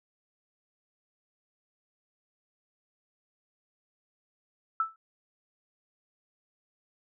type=tone with exponential decay; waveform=sine; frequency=1318.5 Hz; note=E6; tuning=in tune; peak=-21 dBFS; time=4.8-4.96 s; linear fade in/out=2 ms; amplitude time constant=33 ms; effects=none